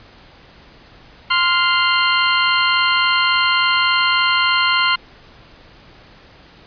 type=tone pair together; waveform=20% pulse; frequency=1041 / 1402.5 Hz; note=C6 / F6; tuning=-9 / +7 cents; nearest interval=perfect fourth; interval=516 cents; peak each=-11 dBFS; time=1.3-4.96 s; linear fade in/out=10 ms; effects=pink hiss -45 dBFS RMS until 6.66 s + resampled to 11025 Hz